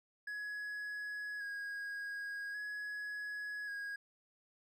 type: tone with vibrato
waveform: triangle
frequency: 1661.2 Hz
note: G#6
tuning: in tune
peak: -38 dBFS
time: 0.27-3.96 s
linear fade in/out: 5 ms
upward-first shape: square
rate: 0.44 Hz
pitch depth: 19 cents each way
effects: none